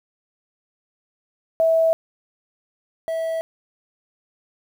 sine / triangle tone pair in turn, 652 / 652 Hz, E5 / E5, -19 / -19 cents, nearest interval unison, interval 0 cents, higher neither, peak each -14 / -20 dBFS, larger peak first, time 1.6-1.93 / 3.08-3.41 s, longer neither, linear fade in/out 0 ms, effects 8-bit

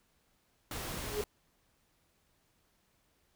pink noise, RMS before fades -40 dBFS, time 0.71-1.24 s, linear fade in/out 2 ms
sine tone with exponential growth, 418.1 Hz, G#4, 12 cents sharp, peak -28 dBFS, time 0.98-1.21 s, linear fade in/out 0 ms, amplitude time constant 49 ms
effects pink hiss -73 dBFS RMS until 3.35 s

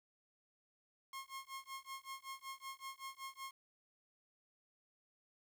sawtooth tone with tremolo, 1076 Hz, C6, 48 cents sharp, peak -40 dBFS, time 1.13-3.51 s, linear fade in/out 2 ms, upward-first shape sine, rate 5.3 Hz, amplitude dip 95%, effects 11-bit

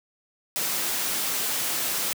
white noise, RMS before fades -27 dBFS, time 0.56-2.13 s, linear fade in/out 0 ms, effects high-pass 150 Hz 12 dB/octave

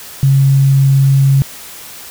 sine tone, 136.5 Hz, C#3, 26 cents flat, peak -6 dBFS, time 0.23-1.42 s, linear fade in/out 0 ms, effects white hiss -32 dBFS RMS until 2.1 s

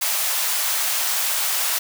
white high-pass noise, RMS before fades -22 dBFS, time 0.01-1.79 s, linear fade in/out 10 ms, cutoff 610 Hz, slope 24 dB/octave, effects none

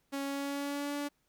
sawtooth tone with pitch glide, 277.2 to 288.1 Hz, C#4 to D4, 0 to -33 cents, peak -30 dBFS, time 0.12-1.09 s, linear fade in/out 20 ms, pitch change +67 cents, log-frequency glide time 0.24-0.95 s, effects pink hiss -75 dBFS RMS until 1.28 s

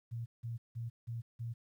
sine tone bursts, 116.4 Hz, A#2, 2 cents flat, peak -37 dBFS, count 5, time 0.11-1.54 s, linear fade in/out 20 ms, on 150 ms, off 170 ms, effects 12-bit

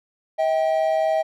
triangle tone pair together, 640.4 / 784 Hz, D#5 / G5, +50 / 0 cents, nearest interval major third, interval 350 cents, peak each -17 / -22 dBFS, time 0.38-1.23 s, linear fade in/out 20 ms, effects none

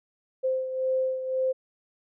sine beating tone pair, 520 / 521.9 Hz, C5 / C5, -11 / -4 cents, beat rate 1.9 Hz, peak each -25 / -32 dBFS, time 0.43-1.53 s, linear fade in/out 20 ms, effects none

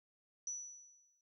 sine tone with exponential decay, 5920 Hz, F#8, in tune, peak -37 dBFS, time 0.47-1.21 s, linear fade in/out 2 ms, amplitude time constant 160 ms, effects none

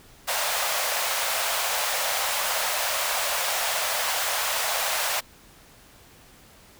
pink high-pass noise, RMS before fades -26 dBFS, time 0.27-5.21 s, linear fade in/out 20 ms, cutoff 550 Hz, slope 48 dB/octave, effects pink hiss -52 dBFS RMS until 6.79 s

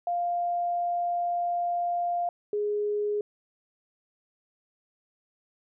sine tone pair in turn, 699 / 415.6 Hz, F5 / G#4, +1 / +1 cents, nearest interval major sixth, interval 900 cents, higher first, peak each -25 dBFS, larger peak neither, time 0.07-2.29 / 2.53-3.21 s, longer first, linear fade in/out 2 ms, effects none

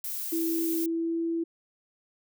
violet noise, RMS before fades -34 dBFS, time 0.04-0.86 s, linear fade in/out 2 ms
sine tone with pitch glide, 329.6 to 332.5 Hz, E4 to E4, 0 to +15 cents, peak -26 dBFS, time 0.32-1.44 s, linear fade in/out 10 ms, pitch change +15 cents, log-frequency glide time 0.77-1.21 s
effects none

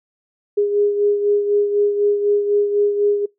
sine beating tone pair, 410 / 414 Hz, G#4 / G#4, -22 / -5 cents, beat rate 4 Hz, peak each -15 / -23 dBFS, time 0.57-3.26 s, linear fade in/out 10 ms, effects noise-tail reverb RT60 0.2 s tail -25 dB re dry

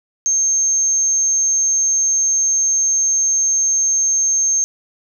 sine tone, 6380 Hz, G8, 30 cents sharp, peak -13 dBFS, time 0.26-4.64 s, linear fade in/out 0 ms, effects none

